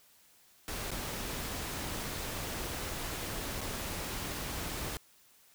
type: noise with dropouts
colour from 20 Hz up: pink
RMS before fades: -38 dBFS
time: 0.68-4.97 s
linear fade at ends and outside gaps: 1 ms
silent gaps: 0.907-0.915 / 3.609-3.613 s
effects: white hiss -63 dBFS RMS until 5.54 s